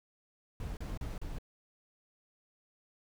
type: noise bursts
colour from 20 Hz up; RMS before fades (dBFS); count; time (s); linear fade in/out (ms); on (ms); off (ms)
brown; -39; 4; 0.6-1.385; 2; 170; 35
effects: none